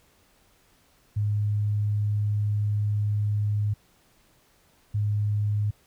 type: tone pair in turn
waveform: sine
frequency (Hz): 104.2 / 104.2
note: G#2 / G#2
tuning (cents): +6 / +6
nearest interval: unison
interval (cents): 0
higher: neither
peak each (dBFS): -22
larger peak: neither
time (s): 1.16-3.74 / 4.94-5.71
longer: first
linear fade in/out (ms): 10
effects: pink hiss -62 dBFS RMS until 5.86 s